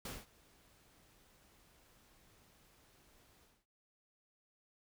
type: noise with ADSR envelope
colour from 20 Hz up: pink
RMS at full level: -43 dBFS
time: 0.05-3.66 s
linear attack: 4 ms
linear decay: 200 ms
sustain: -24 dB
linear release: 230 ms
effects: none